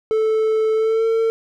triangle tone with pitch glide, 438.4 to 451.2 Hz, A4 to A4, -6 to +44 cents, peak -13 dBFS, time 0.11-1.3 s, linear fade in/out 0 ms, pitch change +50 cents, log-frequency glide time 0.74-1.07 s, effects none

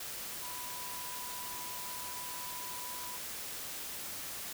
sine tone in noise, 987.8 Hz, B5, in tune, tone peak -46 dBFS, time 0.42-3.17 s, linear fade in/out 5 ms, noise white, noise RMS -42 dBFS, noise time 0-4.53 s, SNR -7 dB, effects none

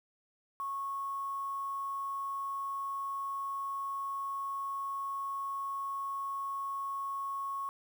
sine tone with quantisation, 1100 Hz, C#6, 14 cents flat, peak -34 dBFS, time 0.6-7.69 s, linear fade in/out 0 ms, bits 9, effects none

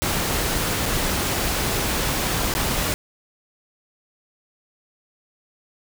pink noise with dropouts, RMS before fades -23 dBFS, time 0.02-2.94 s, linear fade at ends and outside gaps 0 ms, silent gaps 0.856-0.86 / 2.539-2.55 s, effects none

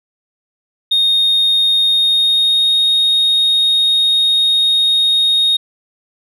sine tone with pitch glide, 3700 to 3724 Hz, A#7 to A#7, -14 to -2 cents, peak -8 dBFS, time 0.91-5.57 s, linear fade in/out 10 ms, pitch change +12 cents, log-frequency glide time 1.89-2.75 s, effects tanh soft clip ceiling -8 dBFS

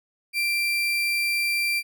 35% pulse tone, 2358 Hz, D7, 6 cents sharp, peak -20 dBFS, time 0.33-1.83 s, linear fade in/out 50 ms, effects none

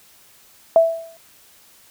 sine tone with exponential decay, 659.3 Hz, E5, in tune, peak -6 dBFS, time 0.76-1.17 s, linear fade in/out 1 ms, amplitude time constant 87 ms, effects white hiss -51 dBFS RMS until 1.9 s

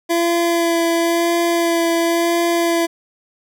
25% pulse tone with vibrato, 338.1 Hz, E4, 44 cents sharp, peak -11 dBFS, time 0.09-2.87 s, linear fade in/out 20 ms, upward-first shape sine, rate 0.96 Hz, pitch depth 15 cents each way, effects none

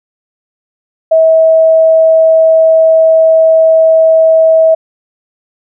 sine tone, 645 Hz, E5, 38 cents flat, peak -3 dBFS, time 1.11-4.75 s, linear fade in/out 10 ms, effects none

